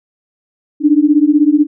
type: beating tone pair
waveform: sine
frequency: 289.3 / 305.3 Hz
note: D4 / D#4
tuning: -26 / -33 cents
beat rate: 16 Hz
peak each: -10 dBFS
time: 0.8-1.67 s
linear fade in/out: 50 ms
effects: none